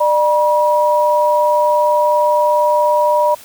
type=tone pair together; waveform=sine; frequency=599.2 / 962 Hz; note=D5 / B5; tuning=+35 / -46 cents; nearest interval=minor sixth; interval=819 cents; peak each=-13 dBFS; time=0-3.35 s; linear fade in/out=10 ms; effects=white hiss -39 dBFS RMS until 3.44 s